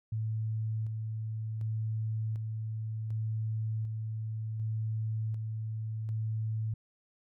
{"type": "tone with tremolo", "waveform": "sine", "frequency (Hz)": 110, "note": "A2", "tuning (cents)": 0, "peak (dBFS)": -30, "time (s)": [0.12, 6.74], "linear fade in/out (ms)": 5, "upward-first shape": "square", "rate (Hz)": 0.67, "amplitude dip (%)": 30, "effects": []}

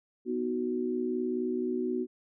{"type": "chord", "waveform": "sine", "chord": "B major", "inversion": "none", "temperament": "equal", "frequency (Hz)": [246.9, 311.1, 370], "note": ["B3", "D#4", "F#4"], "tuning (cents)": [0, 0, 0], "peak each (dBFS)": [-32, -37, -31], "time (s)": [0.25, 2.07], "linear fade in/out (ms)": 50, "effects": []}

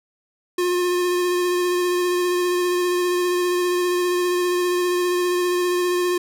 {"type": "tone with vibrato", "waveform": "square", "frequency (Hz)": 356.6, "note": "F4", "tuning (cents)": 36, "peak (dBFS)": -19, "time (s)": [0.58, 6.18], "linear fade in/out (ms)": 5, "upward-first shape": "sine", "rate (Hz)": 15, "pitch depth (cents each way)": 16, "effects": []}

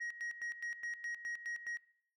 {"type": "tone with tremolo", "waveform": "sine", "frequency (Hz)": 1890, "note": "A#6", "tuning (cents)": 23, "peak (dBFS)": -35, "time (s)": [0, 1.78], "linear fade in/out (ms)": 20, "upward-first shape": "square", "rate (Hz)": 4.8, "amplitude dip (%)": 80, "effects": ["noise-tail reverb RT60 0.6 s tail -21 dB re dry", "tanh soft clip ceiling -37 dBFS"]}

